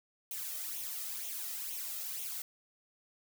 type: noise with flanger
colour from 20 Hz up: blue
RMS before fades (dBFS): -40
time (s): 0.31-2.42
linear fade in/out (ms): 2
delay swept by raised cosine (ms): 0.31 to 1.61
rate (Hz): 2.1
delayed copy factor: +0.6
effects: none